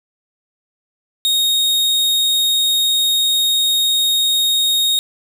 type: tone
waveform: 40% pulse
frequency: 3729 Hz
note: A#7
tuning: in tune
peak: -12 dBFS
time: 1.25-4.99 s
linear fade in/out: 0 ms
effects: none